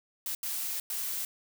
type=noise bursts at uneven times; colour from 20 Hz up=blue; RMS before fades=-34 dBFS; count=3; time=0.26-0.35 / 0.43-0.8 / 0.9-1.25 s; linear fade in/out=2 ms; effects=none